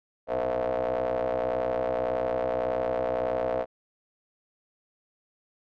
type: ring-modulated tone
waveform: 30% pulse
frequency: 61.74 Hz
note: B1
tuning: in tune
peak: -20 dBFS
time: 0.27-3.66 s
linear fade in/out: 50 ms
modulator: 582 Hz
effects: low-pass 2000 Hz 12 dB/octave